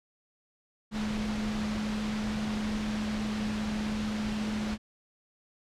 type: tone in noise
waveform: sine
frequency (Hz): 213.4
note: G#3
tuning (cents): +47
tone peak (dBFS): -30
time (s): 0.91-4.78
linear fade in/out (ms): 50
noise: pink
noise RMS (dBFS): -37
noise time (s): 0.91-4.78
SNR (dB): +4
effects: low-pass 5000 Hz 12 dB/octave